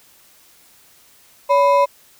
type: ring-modulated tone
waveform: triangle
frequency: 779 Hz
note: G5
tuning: 11 cents flat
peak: -6 dBFS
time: 1.49-1.86 s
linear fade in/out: 20 ms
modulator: 214 Hz
effects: white hiss -51 dBFS RMS until 2.19 s